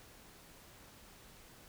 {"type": "silence", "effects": ["pink hiss -58 dBFS RMS until 1.68 s"]}